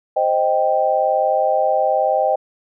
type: chord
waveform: sine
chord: C minor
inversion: none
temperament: equal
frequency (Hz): 523.3 / 622.3 / 784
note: C5 / Eb5 / G5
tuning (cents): 0 / 0 / 0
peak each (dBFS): -20 / -18 / -18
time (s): 0.16-2.36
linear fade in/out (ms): 10
effects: none